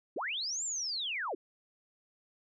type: linear two-way sweep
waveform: sine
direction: up then down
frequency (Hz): 233.2 to 7540 to 292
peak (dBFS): -33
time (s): 0.16-1.35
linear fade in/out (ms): 5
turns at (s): 0.64
effects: none